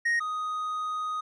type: tone pair in turn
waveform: triangle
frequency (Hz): 1869 / 1247.4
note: A#6 / D#6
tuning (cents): +4 / +4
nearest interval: perfect fifth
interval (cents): 700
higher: first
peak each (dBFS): -21 / -27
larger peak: first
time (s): 0.05-0.2 / 0.2-1.21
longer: second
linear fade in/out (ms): 10
effects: resampled to 22050 Hz